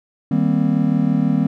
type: chord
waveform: triangle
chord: C minor seventh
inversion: first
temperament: just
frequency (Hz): 156.98 / 196.22 / 235.5 / 261.6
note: Eb3 / G3 / Bb3 / C4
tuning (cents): +16 / +2 / +18 / 0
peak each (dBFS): -18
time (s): 0.31-1.47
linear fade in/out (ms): 5
effects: none